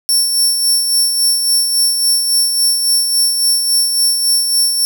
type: tone with tremolo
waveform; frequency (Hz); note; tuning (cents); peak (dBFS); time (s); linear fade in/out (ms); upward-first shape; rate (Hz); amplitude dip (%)
20% pulse; 5440; F8; -46; -4; 0.09-4.85; 0; sine; 3.6; 45
effects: none